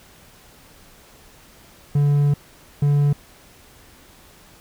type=tone pair in turn; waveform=triangle; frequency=144.3 / 144.3 Hz; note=D3 / D3; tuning=-30 / -30 cents; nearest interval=unison; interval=0 cents; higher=neither; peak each=-12 dBFS; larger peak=neither; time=1.95-2.34 / 2.82-3.13 s; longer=first; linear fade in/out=5 ms; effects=pink hiss -49 dBFS RMS until 4.6 s